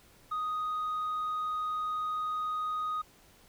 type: tone with tanh clipping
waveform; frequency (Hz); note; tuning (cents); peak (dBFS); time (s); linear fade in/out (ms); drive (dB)
sine; 1246; D#6; +2; -31; 0.31-3.02; 10; 1
effects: pink hiss -60 dBFS RMS until 3.48 s